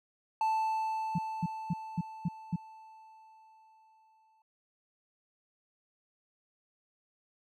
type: tone with exponential decay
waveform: triangle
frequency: 880 Hz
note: A5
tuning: in tune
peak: -24 dBFS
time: 0.41-4.42 s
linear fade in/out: 2 ms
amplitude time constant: 870 ms
type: tone bursts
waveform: sine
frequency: 172.2 Hz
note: F3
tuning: 24 cents flat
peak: -27 dBFS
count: 6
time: 1.15-2.56 s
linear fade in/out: 5 ms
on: 35 ms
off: 240 ms
effects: none